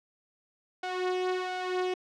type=tone with flanger; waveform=sawtooth; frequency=367 Hz; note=F#4; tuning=14 cents flat; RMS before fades=-31 dBFS; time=0.83-1.94 s; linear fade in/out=5 ms; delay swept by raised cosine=1.3 to 3.1 ms; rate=1.4 Hz; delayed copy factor=+0.6; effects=low-pass 4000 Hz 12 dB/octave